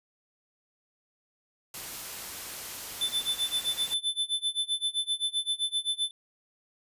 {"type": "noise", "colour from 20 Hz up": "white", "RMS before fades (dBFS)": -39, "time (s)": [1.74, 3.94], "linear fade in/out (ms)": 2}
{"type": "tone with tremolo", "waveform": "square", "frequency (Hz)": 3520, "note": "A7", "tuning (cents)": 0, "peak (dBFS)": -25, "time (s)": [3.01, 6.11], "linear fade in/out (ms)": 2, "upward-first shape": "sine", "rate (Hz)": 7.7, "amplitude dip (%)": 95}
{"effects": ["resampled to 32000 Hz"]}